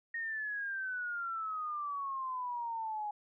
sine exponential sweep, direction down, 1864.7 to 827 Hz, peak -35 dBFS, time 0.14-3.11 s, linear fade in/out 5 ms, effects none

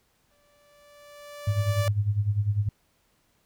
sawtooth tone with exponential growth, 583 Hz, D5, 13 cents flat, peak -23 dBFS, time 0.31-1.88 s, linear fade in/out 0 ms, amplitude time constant 340 ms
sine tone with tremolo, 103.1 Hz, G#2, 12 cents flat, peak -19 dBFS, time 1.47-2.69 s, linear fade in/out 5 ms, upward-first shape sine, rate 10 Hz, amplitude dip 75%
effects pink hiss -68 dBFS RMS until 3.45 s

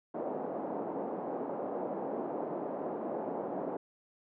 white band-pass noise, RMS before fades -37 dBFS, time 0.14-3.77 s, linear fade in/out 5 ms, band 210 to 730 Hz, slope 24 dB/octave, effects none

